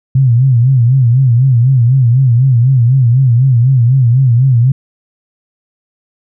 sine tone with vibrato, 125.5 Hz, B2, 28 cents sharp, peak -5 dBFS, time 0.15-4.72 s, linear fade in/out 5 ms, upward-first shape sine, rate 4 Hz, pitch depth 140 cents each way, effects none

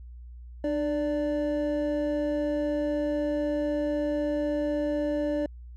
triangle tone pair together, 300 / 583.9 Hz, D4 / D5, +37 / -10 cents, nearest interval octave, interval 1153 cents, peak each -26 dBFS, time 0.64-5.46 s, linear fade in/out 2 ms, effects added 60 Hz sine -41 dBFS peak until 5.76 s

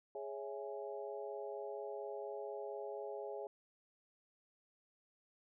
harmonic tone with a mistuned harmonic, 138.59 Hz, C#3, in tune, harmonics 3 / 4 / 5 / 6, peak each -45 / -47 / -49 / -51 dBFS, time 0.15-3.47 s, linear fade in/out 2 ms, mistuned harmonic 5, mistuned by -88 cents, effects none

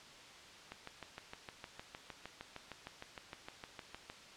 click train, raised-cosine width 0.3 ms, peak -29 dBFS, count 23, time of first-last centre 0.72-4.099 s, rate 6.51 Hz, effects white hiss -55 dBFS RMS until 4.36 s + low-pass 5000 Hz 12 dB/octave

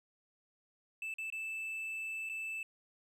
triangle tone with dropouts, 2637 Hz, E7, in tune, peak -36 dBFS, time 1.02-2.63 s, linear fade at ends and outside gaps 2 ms, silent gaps 1.14-1.184 / 1.302-1.324 / 2.291-2.296 s, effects none

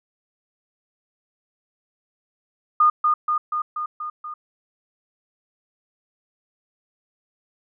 sine tone with echo, 1222 Hz, D#6, 32 cents flat, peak -12 dBFS, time 2.8-2.9 s, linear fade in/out 5 ms, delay 240 ms, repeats 6, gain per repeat -3 dB, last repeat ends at 4.34 s, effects none

